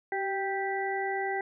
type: harmonic tone with a mistuned harmonic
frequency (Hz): 393.1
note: G4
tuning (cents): +5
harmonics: 1 / 2 / 4 / 5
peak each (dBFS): -33 / -32 / -39 / -35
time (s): 0.12-1.41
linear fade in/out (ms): 2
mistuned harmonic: 1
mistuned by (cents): -35
effects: none